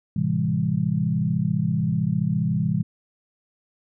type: chord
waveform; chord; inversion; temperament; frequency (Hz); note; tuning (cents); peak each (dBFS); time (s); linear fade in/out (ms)
sine; A minor seventh; none; equal with one note detuned; 110 / 130.81 / 164.81 / 200.3; A2 / C3 / E3 / G3; 0 / 0 / 0 / +38; -29 / -26 / -23 / -26; 0.16-2.83; 5
effects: none